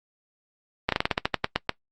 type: slowing click train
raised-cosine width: 0.3 ms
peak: -5 dBFS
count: 12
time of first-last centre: 0.89-1.694 s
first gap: 33 ms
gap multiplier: 1.15
effects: noise-tail reverb RT60 0.1 s tail -21 dB re dry + Opus 32 kbps